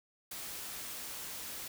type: noise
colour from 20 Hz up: white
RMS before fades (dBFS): -43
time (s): 0.31-1.68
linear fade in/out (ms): 5
effects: none